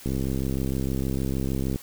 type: click train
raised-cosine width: 3 ms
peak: -15 dBFS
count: 114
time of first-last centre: 0.06-1.759 s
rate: 66.5 Hz
effects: white hiss -46 dBFS RMS until 1.82 s